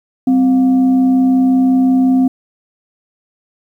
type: tone with frequency modulation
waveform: sine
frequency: 259.3 Hz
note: C4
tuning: 15 cents flat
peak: -8 dBFS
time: 0.27-2.28 s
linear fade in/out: 5 ms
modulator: 453 Hz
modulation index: 0.28
effects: 8-bit